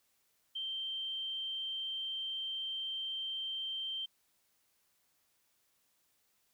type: tone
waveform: sine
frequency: 3136 Hz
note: G7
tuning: in tune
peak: -36 dBFS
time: 0.55-4.06 s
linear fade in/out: 10 ms
effects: white hiss -75 dBFS RMS until 6.53 s